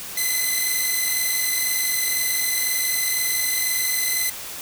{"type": "tone pair together", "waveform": "5% pulse", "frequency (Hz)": [2015, 2037], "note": ["B6", "C7"], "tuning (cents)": [34, -47], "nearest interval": "unison", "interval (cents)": 19, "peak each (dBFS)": [-15, -12], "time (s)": [0.17, 4.3], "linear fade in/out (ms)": 5, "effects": ["white hiss -34 dBFS RMS until 4.61 s"]}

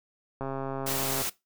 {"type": "click train", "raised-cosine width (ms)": 1, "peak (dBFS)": -20, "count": 110, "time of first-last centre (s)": [0.41, 1.217], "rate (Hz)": 135}
{"type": "noise", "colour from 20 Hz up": "white", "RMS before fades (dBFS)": -31, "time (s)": [0.86, 1.3], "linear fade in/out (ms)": 10}
{"effects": ["noise-tail reverb RT60 0.2 s tail -19 dB re dry"]}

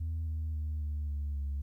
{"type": "tone with pitch steps", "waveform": "sine", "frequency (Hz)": [80.8, 78.59, 76.44, 74.35, 72.32, 70.34], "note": ["E2", "D#2", "D#2", "D2", "D2", "C#2"], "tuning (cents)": [-34, 18, -30, 22, -26, 26], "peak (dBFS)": -30, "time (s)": [0, 1.62], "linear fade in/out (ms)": 10, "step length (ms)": 270, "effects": ["tanh soft clip ceiling -30 dBFS", "12-bit"]}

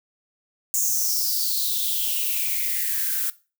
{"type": "noise with high-pass filter sweep", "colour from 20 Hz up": "violet", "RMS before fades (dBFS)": -24, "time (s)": [0.74, 3.3], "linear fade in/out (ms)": 0, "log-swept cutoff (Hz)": [7000, 1400], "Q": 6.3, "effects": ["noise-tail reverb RT60 0.3 s tail -18 dB re dry"]}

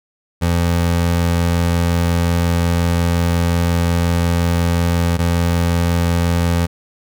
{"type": "tone pair in turn", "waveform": "25% pulse", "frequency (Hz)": [85.6, 85.6], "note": ["F2", "F2"], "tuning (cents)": [-34, -34], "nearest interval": "unison", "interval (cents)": 0, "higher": "neither", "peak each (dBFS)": -10, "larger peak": "neither", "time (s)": [[0.41, 5.18], [5.18, 6.67]], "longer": "first", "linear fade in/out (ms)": 20, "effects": []}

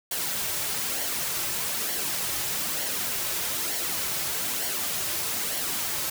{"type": "noise with flanger", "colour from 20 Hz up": "white", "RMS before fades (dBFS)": -29, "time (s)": [0.11, 6.1], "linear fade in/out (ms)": 5, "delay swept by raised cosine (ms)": [0.79, 4.29], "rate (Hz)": 1.1, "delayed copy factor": -0.5, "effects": []}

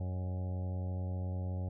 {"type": "harmonic tone with a mistuned harmonic", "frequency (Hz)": 91.6, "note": "F#2", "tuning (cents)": -17, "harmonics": [1, 2, 3, 4, 5, 6, 7, 8, 9], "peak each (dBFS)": [-34, -44, -51, -55, -56, -51, -56, -57, -58], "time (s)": [0, 1.69], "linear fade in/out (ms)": 5, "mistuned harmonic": 7, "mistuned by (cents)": -53, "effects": []}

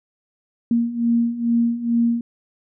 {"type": "beating tone pair", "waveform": "sine", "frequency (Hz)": [232.7, 235], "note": ["A#3", "A#3"], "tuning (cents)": [-3, 14], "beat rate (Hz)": 2.3, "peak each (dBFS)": [-22, -18], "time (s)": [0.71, 2.21], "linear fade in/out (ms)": 2, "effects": []}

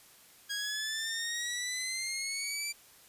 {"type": "exponential sweep", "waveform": "15% pulse", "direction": "up", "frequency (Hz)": [1636, 2349], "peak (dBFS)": -27, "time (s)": [0.49, 2.73], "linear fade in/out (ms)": 20, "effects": ["white hiss -58 dBFS RMS until 3.08 s", "resampled to 32000 Hz"]}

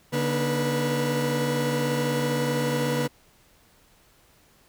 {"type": "tone cluster", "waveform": "40% pulse", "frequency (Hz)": [144.2, 239.2, 304.3, 490.5], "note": ["D3", "A#3", "D#4", "B4"], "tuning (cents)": [-31, 45, -38, -12], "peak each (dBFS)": [-27, -29, -33, -26], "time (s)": [0.12, 3.08], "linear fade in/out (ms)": 20, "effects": ["pink hiss -59 dBFS RMS until 4.68 s"]}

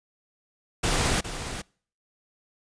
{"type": "noise with echo", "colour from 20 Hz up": "pink", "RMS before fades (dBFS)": -24, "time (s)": [0.83, 1.21], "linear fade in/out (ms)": 10, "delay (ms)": 410, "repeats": 1, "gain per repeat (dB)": -10, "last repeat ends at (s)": 1.62, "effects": ["noise-tail reverb RT60 0.5 s tail -26 dB re dry", "resampled to 22050 Hz"]}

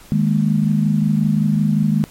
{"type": "chord", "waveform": "sine", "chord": "D# suspended fourth", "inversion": "none", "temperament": "equal", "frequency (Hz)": [155.56, 207.7, 233.1], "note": ["D#3", "G#3", "A#3"], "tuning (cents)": [0, 0, 0], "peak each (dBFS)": [-17, -16, -22], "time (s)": [0.12, 2.04], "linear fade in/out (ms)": 0, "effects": ["pink hiss -44 dBFS RMS until 2.1 s", "MP3 64 kbps"]}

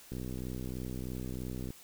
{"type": "click train", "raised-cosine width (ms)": 3, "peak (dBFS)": -27, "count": 101, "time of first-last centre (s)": [0.12, 1.705], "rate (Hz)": 63.1, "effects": ["white hiss -55 dBFS RMS until 1.83 s"]}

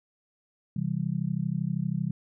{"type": "chord", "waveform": "sine", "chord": "C major", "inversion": "none", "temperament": "just", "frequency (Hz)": [130.81, 163.52, 196.22], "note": ["C3", "E3", "G3"], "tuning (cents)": [0, -14, 2], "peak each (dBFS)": [-32, -29, -32], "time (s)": [0.76, 2.11], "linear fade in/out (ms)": 5, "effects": []}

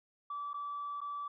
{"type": "tone with dropouts", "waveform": "sine", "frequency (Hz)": 1156, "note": "D6", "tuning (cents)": -28, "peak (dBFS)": -36, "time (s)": [0.3, 1.28], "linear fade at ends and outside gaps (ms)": 5, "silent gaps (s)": [[0.533, 0.541], [1.006, 1.014]], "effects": ["tanh soft clip ceiling -33 dBFS"]}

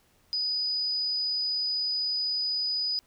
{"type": "tone", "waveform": "sine", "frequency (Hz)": 4968, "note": "D#8", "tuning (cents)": -3, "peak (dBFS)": -26, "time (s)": [0.33, 2.99], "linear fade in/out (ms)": 0, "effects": ["pink hiss -65 dBFS RMS until 3.06 s"]}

